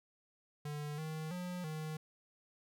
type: tone with pitch steps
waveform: square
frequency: 148.1 / 157 / 179.4 / 155.9 Hz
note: D3 / D#3 / F3 / D#3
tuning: +15 / +16 / +47 / +4 cents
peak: -40 dBFS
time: 0.65-1.97 s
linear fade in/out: 5 ms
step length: 330 ms
effects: none